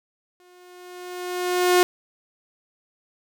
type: tone with exponential growth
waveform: sawtooth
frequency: 359.6 Hz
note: F#4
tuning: 49 cents flat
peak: -9 dBFS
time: 0.4-1.83 s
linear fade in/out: 0 ms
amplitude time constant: 310 ms
effects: none